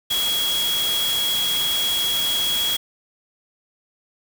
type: tone in noise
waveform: sine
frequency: 3322 Hz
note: G#7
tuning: in tune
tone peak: -20 dBFS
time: 0.1-2.77 s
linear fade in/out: 10 ms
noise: white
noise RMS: -27 dBFS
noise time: 0.1-2.77 s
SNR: +4 dB
effects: none